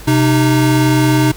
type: tone pair together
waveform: square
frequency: 129.2 / 307.3 Hz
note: C3 / D#4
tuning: -21 / -21 cents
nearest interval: octave + minor third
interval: 1500 cents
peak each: -13 dBFS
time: 0.07-1.32 s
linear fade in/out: 10 ms
effects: added 50 Hz sine -33 dBFS peak until 1.36 s + pink hiss -36 dBFS RMS until 1.36 s

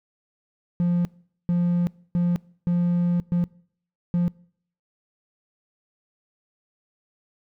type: tone bursts at uneven times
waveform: triangle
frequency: 174.61 Hz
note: F3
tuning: in tune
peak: -16 dBFS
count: 6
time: 0.8-1.05 / 1.49-1.87 / 2.15-2.36 / 2.67-3.2 / 3.32-3.44 / 4.14-4.28 s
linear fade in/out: 0 ms
effects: noise-tail reverb RT60 0.6 s tail -25 dB re dry + tanh soft clip ceiling -12 dBFS

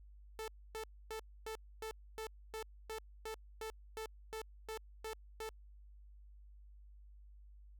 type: tone bursts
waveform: sawtooth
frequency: 440 Hz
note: A4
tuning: in tune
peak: -38 dBFS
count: 15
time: 0.39-5.49 s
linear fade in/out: 0 ms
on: 88 ms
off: 270 ms
effects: added 50 Hz sine -55 dBFS peak until 7.79 s

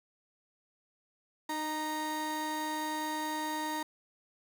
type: tone pair together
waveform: 35% pulse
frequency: 307.5 / 932.3 Hz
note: D#4 / A#5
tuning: -20 / 0 cents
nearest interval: octave + perfect fifth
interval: 1920 cents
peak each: -36 / -33 dBFS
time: 1.49-3.83 s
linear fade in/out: 5 ms
effects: none

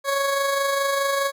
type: tone with amplitude modulation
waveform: 20% pulse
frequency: 554.4 Hz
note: C#5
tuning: in tune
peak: -14 dBFS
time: 0.04-1.32 s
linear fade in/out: 50 ms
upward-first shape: sine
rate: 24.8 Hz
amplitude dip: 35%
effects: none

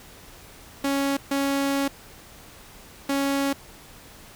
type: tone bursts at uneven times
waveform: sawtooth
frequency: 277.2 Hz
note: C#4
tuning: in tune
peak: -18 dBFS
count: 3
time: 0.84-1.17 / 1.31-1.88 / 3.09-3.53 s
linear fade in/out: 5 ms
effects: pink hiss -47 dBFS RMS until 4.35 s

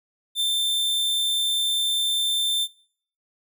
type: tone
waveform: 45% pulse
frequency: 3565 Hz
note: A7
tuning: 22 cents sharp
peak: -21 dBFS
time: 0.35-2.68 s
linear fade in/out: 50 ms
effects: noise-tail reverb RT60 0.6 s tail -23 dB re dry

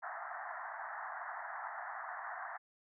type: band-pass noise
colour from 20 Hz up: pink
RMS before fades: -44 dBFS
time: 0.02-2.58 s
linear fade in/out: 20 ms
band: 660 to 1900 Hz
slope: 96 dB/octave
effects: none

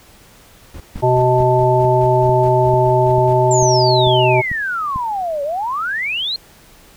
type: noise bursts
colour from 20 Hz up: brown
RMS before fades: -31 dBFS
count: 13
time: 0.74-3.333 s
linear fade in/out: 5 ms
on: 61 ms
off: 150 ms
type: click train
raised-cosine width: 5 ms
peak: -14 dBFS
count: 10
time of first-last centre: 0.96-4.96 s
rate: 2.25 Hz
type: harmonic tone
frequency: 126 Hz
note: B2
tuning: 35 cents sharp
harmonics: 1 / 3 / 5 / 7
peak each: -16 / -16 / -16 / -16 dBFS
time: 1.02-4.42 s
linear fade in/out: 20 ms
type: exponential two-way sweep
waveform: sine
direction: down then up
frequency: 7459 to 554.4 to 4290 Hz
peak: -18 dBFS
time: 3.51-6.36 s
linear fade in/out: 2 ms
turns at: 5.43 s
effects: pink hiss -46 dBFS RMS until 6.96 s

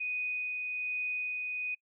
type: tone with tremolo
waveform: sine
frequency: 2489 Hz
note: D#7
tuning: in tune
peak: -31 dBFS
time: 0-1.75 s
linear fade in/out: 10 ms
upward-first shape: sine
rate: 1.2 Hz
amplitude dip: 25%
effects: noise-tail reverb RT60 0.1 s tail -25 dB re dry

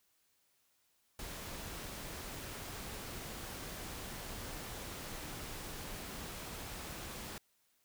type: noise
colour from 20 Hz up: pink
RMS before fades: -45 dBFS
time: 1.19-7.38 s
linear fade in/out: 2 ms
effects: white hiss -75 dBFS RMS until 7.84 s

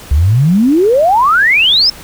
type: exponential sweep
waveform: sine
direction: up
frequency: 65.41 to 5410 Hz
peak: -6 dBFS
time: 0.11-1.9 s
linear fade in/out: 5 ms
effects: pink hiss -33 dBFS RMS until 2.03 s

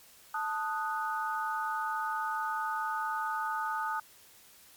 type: chord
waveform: sine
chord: D# diminished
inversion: second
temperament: equal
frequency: 880 / 1244.5 / 1480 Hz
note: A5 / D#6 / F#6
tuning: 0 / 0 / 0 cents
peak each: -34 / -34 / -37 dBFS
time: 0.34-4 s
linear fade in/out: 5 ms
effects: white hiss -57 dBFS RMS until 4.76 s + MP3 96 kbps

